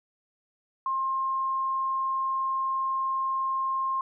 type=tone; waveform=sine; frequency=1063 Hz; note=C6; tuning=27 cents sharp; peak=-25 dBFS; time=0.86-4.01 s; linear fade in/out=2 ms; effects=none